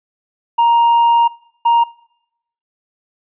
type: tone bursts at uneven times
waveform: triangle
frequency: 936 Hz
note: A#5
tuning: 7 cents sharp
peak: -7 dBFS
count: 2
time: 0.58-1.28 / 1.65-1.84 s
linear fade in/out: 10 ms
effects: noise-tail reverb RT60 0.8 s tail -22 dB re dry + resampled to 8000 Hz